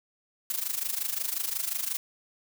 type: noise with amplitude modulation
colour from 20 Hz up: blue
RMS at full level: -28 dBFS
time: 0.5-1.97 s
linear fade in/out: 0 ms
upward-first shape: sine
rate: 25.6 Hz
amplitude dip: 80%
effects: none